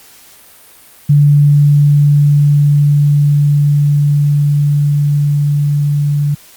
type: tone with level ramp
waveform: sine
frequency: 145.3 Hz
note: D3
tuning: 18 cents flat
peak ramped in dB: -4 to -10 dBFS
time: 1.09-6.35 s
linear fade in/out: 10 ms
effects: white hiss -41 dBFS RMS until 6.56 s + Opus 48 kbps